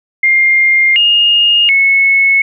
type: tone with pitch steps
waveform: sine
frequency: 2114 / 2843 / 2196 Hz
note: C7 / F7 / C#7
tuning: +17 / +30 / -17 cents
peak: -6 dBFS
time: 0.23-2.42 s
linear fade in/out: 5 ms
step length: 730 ms
effects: none